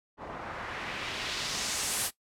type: noise with low-pass filter sweep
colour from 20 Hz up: white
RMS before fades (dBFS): -35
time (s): 0.17-2.11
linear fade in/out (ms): 50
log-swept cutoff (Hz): 820 to 12000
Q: 1.2
effects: noise-tail reverb RT60 0.1 s tail -17 dB re dry

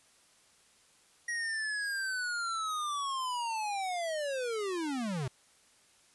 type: linear sweep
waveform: square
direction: down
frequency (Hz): 1900 to 119.8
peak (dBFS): -33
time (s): 1.28-5.28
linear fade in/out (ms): 5
effects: white hiss -64 dBFS RMS until 6.14 s + resampled to 24000 Hz

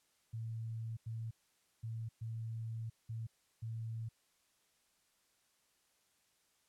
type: tone bursts at uneven times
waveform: sine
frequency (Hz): 113.1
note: A2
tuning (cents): +48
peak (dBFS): -39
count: 6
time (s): 0.33-0.97 / 1.06-1.31 / 1.83-2.09 / 2.21-2.9 / 3.09-3.27 / 3.62-4.09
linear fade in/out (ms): 10
effects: white hiss -75 dBFS RMS until 6.68 s + low-pass 11000 Hz 12 dB/octave

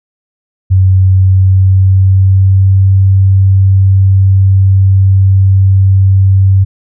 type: tone with pitch glide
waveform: sine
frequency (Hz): 94.2 to 96.29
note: F#2 to G2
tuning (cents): +32 to -30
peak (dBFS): -3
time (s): 0.7-6.65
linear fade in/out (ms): 20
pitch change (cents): +38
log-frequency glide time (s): 1.04-2.85
effects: none

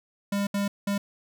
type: tone bursts at uneven times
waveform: square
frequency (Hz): 201.1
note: G3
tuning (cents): +44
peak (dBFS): -25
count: 3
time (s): 0.32-0.47 / 0.54-0.68 / 0.87-0.98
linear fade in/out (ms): 5
effects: none

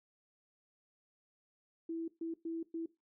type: tone bursts at uneven times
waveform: sine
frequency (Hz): 329.6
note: E4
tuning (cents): 0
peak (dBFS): -36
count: 4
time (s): 1.89-2.08 / 2.21-2.34 / 2.45-2.63 / 2.74-2.86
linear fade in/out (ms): 5
effects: noise-tail reverb RT60 0.2 s tail -17 dB re dry

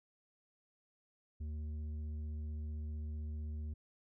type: tone with tanh clipping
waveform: sine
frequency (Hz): 76.3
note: D#2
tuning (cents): -33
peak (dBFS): -40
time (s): 1.4-3.74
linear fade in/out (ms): 10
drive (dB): 7
effects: none

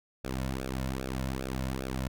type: tone with flanger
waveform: sawtooth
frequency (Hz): 65.41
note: C2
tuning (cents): 0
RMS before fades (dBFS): -34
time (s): 0.24-2.08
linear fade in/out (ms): 5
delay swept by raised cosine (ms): 0.97 to 2.57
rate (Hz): 2.5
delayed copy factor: -0.9
effects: none

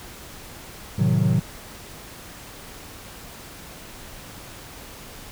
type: chord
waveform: triangle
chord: A diminished seventh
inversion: none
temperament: equal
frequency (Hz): 110 / 130.81 / 155.56 / 185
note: A2 / C3 / Eb3 / Gb3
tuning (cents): 0 / 0 / 0 / 0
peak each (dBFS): -20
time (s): 0.98-1.4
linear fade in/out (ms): 10
effects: tanh soft clip ceiling -8 dBFS + pink hiss -41 dBFS RMS until 5.31 s

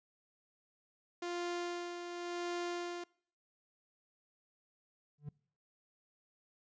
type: tone with tremolo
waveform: sawtooth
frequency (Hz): 349.2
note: F4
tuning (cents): 0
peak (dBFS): -32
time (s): 1.22-3.04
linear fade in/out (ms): 5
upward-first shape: sine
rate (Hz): 0.92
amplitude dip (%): 50
type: tone with exponential growth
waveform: triangle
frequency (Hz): 146.83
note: D3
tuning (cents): 0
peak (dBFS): -35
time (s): 5.18-5.29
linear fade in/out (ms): 5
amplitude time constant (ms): 23
effects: noise-tail reverb RT60 0.6 s tail -25 dB re dry + resampled to 16000 Hz

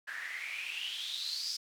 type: noise with band-pass filter sweep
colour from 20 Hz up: white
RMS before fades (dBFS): -39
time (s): 0.07-1.57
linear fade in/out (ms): 10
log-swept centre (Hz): 1600 to 5200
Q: 9.6
effects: none

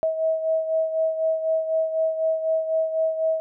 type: beating tone pair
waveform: sine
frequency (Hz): 641 / 645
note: E5 / E5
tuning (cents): -49 / -38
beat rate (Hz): 4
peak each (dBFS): -21 / -28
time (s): 0.03-3.4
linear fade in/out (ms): 0
effects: none

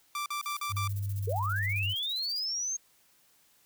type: tone bursts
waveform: sawtooth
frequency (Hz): 1174.7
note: D6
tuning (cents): 0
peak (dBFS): -28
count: 5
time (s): 0.15-0.876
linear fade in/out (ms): 2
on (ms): 110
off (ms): 44
type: noise with tremolo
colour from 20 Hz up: violet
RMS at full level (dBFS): -46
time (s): 0.36-2.46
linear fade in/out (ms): 50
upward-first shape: square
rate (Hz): 15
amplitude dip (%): 80
type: tone with vibrato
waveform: sine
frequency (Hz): 99.7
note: G2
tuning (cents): +30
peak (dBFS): -30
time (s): 0.69-1.95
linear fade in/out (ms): 50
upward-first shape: triangle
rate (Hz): 1.2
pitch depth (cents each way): 9
type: linear sweep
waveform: sine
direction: up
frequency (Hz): 400 to 6480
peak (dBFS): -30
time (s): 1.27-2.77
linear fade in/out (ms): 10
effects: white hiss -65 dBFS RMS until 3.65 s

